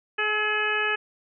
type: harmonic tone with a mistuned harmonic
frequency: 423.9 Hz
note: G#4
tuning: 35 cents sharp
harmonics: 1 / 2 / 3 / 4 / 5 / 6 / 7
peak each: -31 / -34 / -31 / -26 / -37 / -28 / -34 dBFS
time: 0.18-0.96 s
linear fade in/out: 10 ms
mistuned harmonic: 3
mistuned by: +26 cents
effects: none